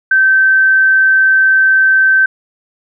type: tone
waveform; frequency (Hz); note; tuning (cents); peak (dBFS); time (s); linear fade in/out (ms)
sine; 1548; G6; -22; -6; 0.11-2.26; 5
effects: none